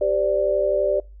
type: chord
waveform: sine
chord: G suspended fourth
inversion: none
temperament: equal with one note detuned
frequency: 392 / 515.5 / 587.3 Hz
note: G4 / C5 / D5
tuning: 0 / -26 / 0 cents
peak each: -24 / -25 / -19 dBFS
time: 0.01-1 s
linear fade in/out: 5 ms
effects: noise-tail reverb RT60 0.3 s tail -25 dB re dry + added 50 Hz sine -40 dBFS peak until 1.2 s